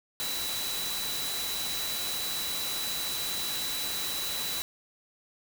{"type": "tone in noise", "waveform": "sine", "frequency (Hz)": 3951, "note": "B7", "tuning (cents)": 0, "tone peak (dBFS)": -34, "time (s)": [0.2, 4.62], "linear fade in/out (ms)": 0, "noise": "white", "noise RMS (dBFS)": -34, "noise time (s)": [0.2, 4.62], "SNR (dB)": -3, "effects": []}